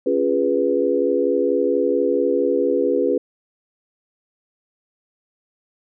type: chord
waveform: sine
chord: C# dominant seventh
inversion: none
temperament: equal with one note detuned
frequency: 277.2 / 349.2 / 413.6 / 493.9 Hz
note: C#4 / E#4 / G#4 / B4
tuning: 0 / 0 / -7 / 0 cents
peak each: -23 / -23 / -21 / -20 dBFS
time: 0.06-3.18 s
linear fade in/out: 5 ms
effects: none